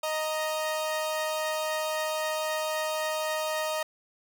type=tone pair together; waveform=sawtooth; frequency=622.8 / 932.3 Hz; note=D#5 / A#5; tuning=+2 / 0 cents; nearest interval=perfect fifth; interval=698 cents; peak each=-25 / -31 dBFS; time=0.03-3.83 s; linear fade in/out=5 ms; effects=none